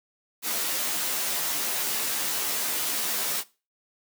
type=noise with comb filter; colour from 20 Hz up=white; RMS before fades=-28 dBFS; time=0.42-3.44 s; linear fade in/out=50 ms; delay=13 ms; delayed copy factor=+0.8; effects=noise-tail reverb RT60 0.3 s tail -19 dB re dry + high-pass 200 Hz 12 dB/octave